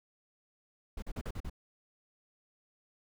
brown noise bursts, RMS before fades -38 dBFS, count 6, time 0.97-1.498 s, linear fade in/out 5 ms, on 53 ms, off 42 ms, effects none

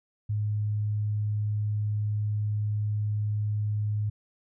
sine tone, 105.2 Hz, G#2, 23 cents sharp, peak -25 dBFS, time 0.29-4.1 s, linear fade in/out 10 ms, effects none

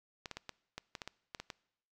clicks, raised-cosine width 0.2 ms, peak -24 dBFS, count 11, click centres 0.258 / 0.313 / 0.37 / 0.493 / 0.78 / 0.952 / 1.018 / 1.076 / 1.348 / 1.4 / 1.502 s, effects noise-tail reverb RT60 0.8 s tail -23 dB re dry

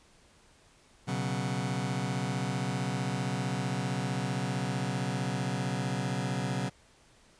sawtooth chord, B suspended second, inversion none, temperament just, 123.47 / 138.9 / 185.21 Hz, B2 / C#3 / F#3, 0 / +4 / +2 cents, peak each -30 dBFS, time 1.07-6.7 s, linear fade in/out 20 ms, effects pink hiss -61 dBFS RMS until 7.39 s + resampled to 22050 Hz

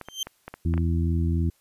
clicks, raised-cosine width 0.5 ms, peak -21 dBFS, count 7, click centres 0.013 / 0.086 / 0.27 / 0.48 / 0.54 / 0.739 / 0.778 s
30% pulse tone with exponential growth, 3136 Hz, G7, in tune, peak -20 dBFS, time 0.05-0.23 s, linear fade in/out 2 ms, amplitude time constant 39 ms
harmonic tone, 83.5 Hz, E2, 23 cents sharp, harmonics 1 / 2 / 3 / 4, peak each -22 / -28 / -32 / -34 dBFS, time 0.65-1.5 s, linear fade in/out 5 ms
effects white hiss -65 dBFS RMS until 1.6 s + resampled to 32000 Hz

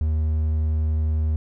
triangle tone, 77.78 Hz, D#2, in tune, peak -17 dBFS, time 0.01-1.36 s, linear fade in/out 0 ms, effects none

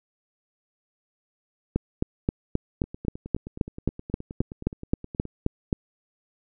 two click trains, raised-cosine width 3 ms, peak -9 / -23 dBFS, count 16 / 24, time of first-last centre 1.76-5.728 / 2.84-5.253 s, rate 3.78 / 9.53 Hz, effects none

